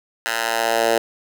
10% pulse tone with high-pass filter sweep, 114.6 Hz, A#2, 29 cents flat, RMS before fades -20 dBFS, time 0.26-0.98 s, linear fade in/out 0 ms, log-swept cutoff 1300 to 480 Hz, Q 1.5, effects none

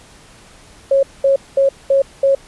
sine tone bursts, 547 Hz, C#5, 23 cents flat, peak -9 dBFS, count 5, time 0.91-2.35 s, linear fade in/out 5 ms, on 120 ms, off 210 ms, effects pink hiss -44 dBFS RMS until 2.47 s + resampled to 24000 Hz

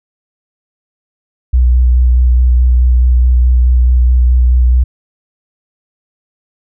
sine tone with vibrato, 61.74 Hz, B1, in tune, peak -5 dBFS, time 1.53-4.84 s, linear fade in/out 10 ms, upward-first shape square, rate 4.7 Hz, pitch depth 15 cents each way, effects none

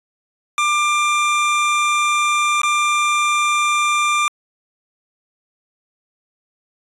25% pulse tone with dropouts, 1190 Hz, D6, 22 cents sharp, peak -11 dBFS, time 0.58-4.28 s, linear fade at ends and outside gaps 1 ms, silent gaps 2.617-2.633 s, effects resampled to 24000 Hz

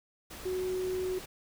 sine tone in noise, 370 Hz, F#4, in tune, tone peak -30 dBFS, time 0.45-1.19 s, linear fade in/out 10 ms, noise pink, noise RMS -45 dBFS, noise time 0.3-1.26 s, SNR +12 dB, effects none

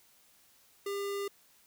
square tone, 400.7 Hz, G4, 38 cents sharp, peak -34 dBFS, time 0.86-1.28 s, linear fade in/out 5 ms, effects white hiss -64 dBFS RMS until 1.66 s

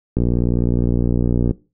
click train, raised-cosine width 3 ms, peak -5 dBFS, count 81, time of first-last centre 0.17-1.51 s, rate 59.7 Hz, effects noise-tail reverb RT60 0.3 s tail -20 dB re dry

